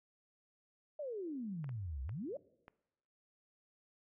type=exponential two-way sweep; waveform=sine; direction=down then up; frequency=622.3 to 61.74 to 622.3 Hz; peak=-39 dBFS; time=0.99-2.37 s; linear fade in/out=5 ms; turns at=2.03 s
type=clicks; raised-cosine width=0.5 ms; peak=-38 dBFS; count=4; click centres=1.643 / 1.692 / 2.093 / 2.681 s
effects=noise-tail reverb RT60 1.0 s tail -22 dB re dry